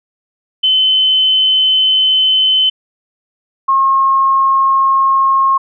sine tone pair in turn, 3051 / 1078.7 Hz, G7 / C#6, -48 / -48 cents, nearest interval octave + tritone, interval 1800 cents, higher first, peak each -8 dBFS, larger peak neither, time 0.63-2.7 / 3.68-5.58 s, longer first, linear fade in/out 10 ms, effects none

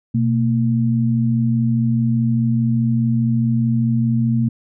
sine tone pair together, 123.47 / 228.3 Hz, B2 / A#3, 0 / -36 cents, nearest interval major seventh, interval 1064 cents, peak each -17 dBFS, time 0.14-4.49 s, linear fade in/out 10 ms, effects none

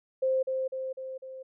sine tone with echo, 524 Hz, C5, 2 cents sharp, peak -23 dBFS, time 0.22-0.43 s, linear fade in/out 10 ms, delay 250 ms, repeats 4, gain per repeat -4 dB, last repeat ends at 1.43 s, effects none

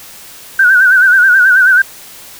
sine tone with vibrato, 1510 Hz, F#6, 35 cents sharp, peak -4 dBFS, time 0.59-1.82 s, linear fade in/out 5 ms, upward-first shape sine, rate 9.3 Hz, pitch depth 85 cents each way, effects white hiss -34 dBFS RMS until 2.39 s

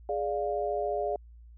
sine chord, D diminished, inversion second, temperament equal with one note detuned, 415.3 / 587.3 / 701.7 Hz, Ab4 / D5 / F5, 0 / 0 / +8 cents, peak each -32 dBFS, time 0.09-1.16 s, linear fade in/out 2 ms, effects added 58 Hz sine -48 dBFS peak until 1.57 s

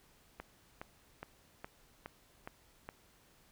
click train, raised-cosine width 0.5 ms, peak -28 dBFS, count 7, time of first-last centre 0.4-2.89 s, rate 2.41 Hz, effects pink hiss -66 dBFS RMS until 3.51 s

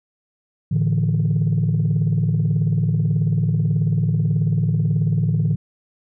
sine chord, A suspended fourth, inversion none, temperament just, 110 / 146.67 / 165 Hz, A2 / D3 / E3, 0 / -2 / +2 cents, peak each -19 dBFS, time 0.71-5.56 s, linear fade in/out 10 ms, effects tanh soft clip ceiling -11 dBFS

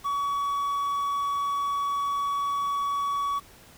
triangle tone with quantisation, 1131 Hz, C#6, 34 cents sharp, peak -23 dBFS, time 0.04-3.4 s, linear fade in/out 20 ms, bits 8, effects pink hiss -52 dBFS RMS until 3.77 s

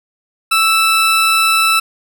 20% pulse tone, 1318.5 Hz, E6, in tune, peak -5 dBFS, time 0.51-1.8 s, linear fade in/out 10 ms, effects none

